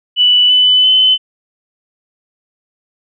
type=tone with pitch steps; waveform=sine; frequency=2967 / 3001 / 3038 Hz; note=F#7 / F#7 / F#7; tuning=+4 / +24 / +45 cents; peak=-6 dBFS; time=0.16-1.18 s; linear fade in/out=50 ms; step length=340 ms; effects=none